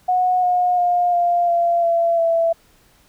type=tone with pitch steps; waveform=sine; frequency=731 / 719.7 / 708.6 / 697.6 / 686.8 / 676.2 / 665.7 Hz; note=F#5 / F#5 / F5 / F5 / F5 / E5 / E5; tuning=-21 / -48 / +25 / -2 / -29 / +44 / +17 cents; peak=-14 dBFS; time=0.08-2.53 s; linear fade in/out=10 ms; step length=350 ms; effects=pink hiss -55 dBFS RMS until 3.08 s